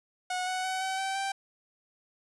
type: tone with pitch steps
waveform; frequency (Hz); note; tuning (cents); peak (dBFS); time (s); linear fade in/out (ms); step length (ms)
sawtooth; 732 / 741.8 / 751.7 / 761.8 / 772 / 782.3; F#5 / F#5 / F#5 / G5 / G5 / G5; -19 / +4 / +27 / -50 / -27 / -4; -26; 0.3-1.32; 5; 170
effects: resampled to 24000 Hz